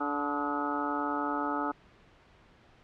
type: harmonic tone with a mistuned harmonic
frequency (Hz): 145.2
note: D3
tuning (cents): -19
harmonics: 2 / 3 / 4 / 5 / 6 / 7 / 8 / 9 / 10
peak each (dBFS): -34 / -41 / -41 / -40 / -35 / -44 / -44 / -34 / -42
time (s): 0-1.72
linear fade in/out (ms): 10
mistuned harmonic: 9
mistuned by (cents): -44
effects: pink hiss -59 dBFS RMS until 2.83 s + low-pass 3000 Hz 12 dB/octave